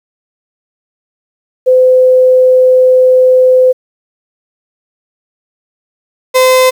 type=tone pair in turn; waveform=sine / 35% pulse; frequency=511 / 513.9 Hz; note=C5 / C5; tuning=-41 / -31 cents; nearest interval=unison; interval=10 cents; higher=second; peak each=-3 dBFS; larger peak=neither; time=1.66-3.73 / 6.34-6.71 s; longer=first; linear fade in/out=20 ms; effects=7-bit